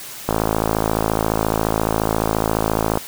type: click train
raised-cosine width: 1 ms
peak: -3 dBFS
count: 147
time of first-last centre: 0.29-2.974 s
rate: 54.4 Hz
effects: white hiss -34 dBFS RMS until 3.07 s